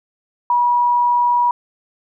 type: tone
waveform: sine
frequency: 967 Hz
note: B5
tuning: 37 cents flat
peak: -12 dBFS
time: 0.5-1.51 s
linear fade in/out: 2 ms
effects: none